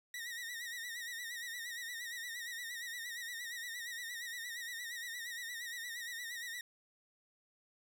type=tone with vibrato; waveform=sawtooth; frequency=1893 Hz; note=A#6; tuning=26 cents sharp; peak=-38 dBFS; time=0.14-6.61 s; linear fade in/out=2 ms; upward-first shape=sine; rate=8.6 Hz; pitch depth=76 cents each way; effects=11-bit